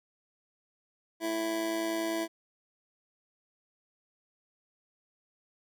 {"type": "tone with amplitude modulation", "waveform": "25% pulse", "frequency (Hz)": 330.8, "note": "E4", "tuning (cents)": 6, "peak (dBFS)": -24, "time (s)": [1.2, 2.28], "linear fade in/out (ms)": 50, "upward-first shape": "sine", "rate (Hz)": 110, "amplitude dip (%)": 45, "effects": []}